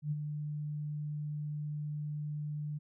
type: tone with ADSR envelope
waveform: sine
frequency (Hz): 149.2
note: D3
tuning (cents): +28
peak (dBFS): -29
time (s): 0.02-2.79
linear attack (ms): 93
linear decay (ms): 33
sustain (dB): -6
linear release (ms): 19
effects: none